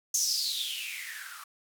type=noise with band-pass filter sweep; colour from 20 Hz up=violet; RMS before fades=-33 dBFS; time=0.14-1.44 s; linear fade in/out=5 ms; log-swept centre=6400 to 1200 Hz; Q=8.7; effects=none